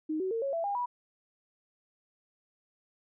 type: tone with pitch steps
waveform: sine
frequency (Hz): 311.1 / 376.4 / 455.5 / 551.1 / 666.9 / 806.9 / 976.3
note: D#4 / F#4 / A#4 / C#5 / E5 / G5 / B5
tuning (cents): 0 / +30 / -40 / -10 / +20 / +50 / -20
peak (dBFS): -29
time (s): 0.09-0.86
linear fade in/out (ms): 10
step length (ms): 110
effects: none